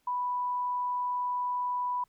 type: tone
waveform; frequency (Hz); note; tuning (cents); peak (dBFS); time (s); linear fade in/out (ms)
sine; 987.8; B5; 0; -28; 0.07-2.04; 5
effects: pink hiss -72 dBFS RMS until 2.08 s